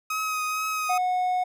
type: tone with vibrato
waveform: 30% pulse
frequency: 1264 Hz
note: D#6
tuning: 27 cents sharp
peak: -23 dBFS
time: 0.1-0.98 s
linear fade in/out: 5 ms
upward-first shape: triangle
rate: 2.2 Hz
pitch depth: 24 cents each way
type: tone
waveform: triangle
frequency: 731 Hz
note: F#5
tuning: 21 cents flat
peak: -20 dBFS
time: 0.89-1.44 s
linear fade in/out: 10 ms
effects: none